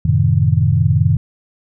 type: chord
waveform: sine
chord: F# diminished seventh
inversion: none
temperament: equal with one note detuned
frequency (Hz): 91.38 / 110 / 130.81 / 155.56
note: F#2 / A2 / C3 / Eb3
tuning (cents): -21 / 0 / 0 / 0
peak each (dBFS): -16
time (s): 0.05-1.17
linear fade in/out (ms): 5
effects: none